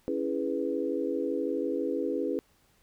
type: chord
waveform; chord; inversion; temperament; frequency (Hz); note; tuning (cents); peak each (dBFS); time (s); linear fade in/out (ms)
sine; C# minor seventh; none; equal; 277.2 / 329.6 / 415.3 / 493.9; C#4 / E4 / G#4 / B4; 0 / 0 / 0 / 0; -33; 0.08-2.39; 0
effects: pink hiss -66 dBFS RMS until 2.82 s